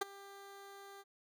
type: tone with ADSR envelope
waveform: 15% pulse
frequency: 396.6 Hz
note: G4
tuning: 20 cents sharp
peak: -24 dBFS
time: 0.01-1.04 s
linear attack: 8 ms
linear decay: 16 ms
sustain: -21 dB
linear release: 37 ms
effects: none